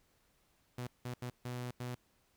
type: tone bursts at uneven times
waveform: sawtooth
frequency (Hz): 123.47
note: B2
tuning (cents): 0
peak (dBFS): -35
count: 5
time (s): 0.78-0.87 / 1.05-1.14 / 1.22-1.3 / 1.45-1.71 / 1.8-1.95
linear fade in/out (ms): 5
effects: pink hiss -73 dBFS RMS until 2.36 s